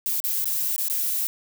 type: noise with dropouts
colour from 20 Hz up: violet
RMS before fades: -25 dBFS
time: 0.06-1.27 s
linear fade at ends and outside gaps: 0 ms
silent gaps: 0.202-0.24 / 0.443-0.456 / 0.762-0.781 / 0.884-0.899 s
effects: none